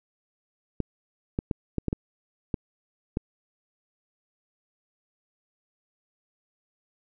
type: clicks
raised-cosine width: 3 ms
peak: -13 dBFS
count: 8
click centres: 0.803 / 1.389 / 1.512 / 1.783 / 1.883 / 1.929 / 2.542 / 3.171 s
effects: none